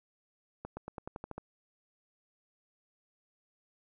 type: accelerating click train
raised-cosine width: 1 ms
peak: -26 dBFS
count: 9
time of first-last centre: 0.65-1.38 s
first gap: 120 ms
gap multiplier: 0.92
effects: none